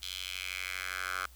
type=tone with high-pass filter sweep; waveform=10% pulse; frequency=92.5 Hz; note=F#2; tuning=in tune; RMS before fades=-38 dBFS; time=0.02-1.26 s; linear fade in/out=5 ms; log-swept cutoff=3500 to 1300 Hz; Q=3; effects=added 60 Hz sine -53 dBFS peak until 1.35 s + white hiss -60 dBFS RMS until 1.35 s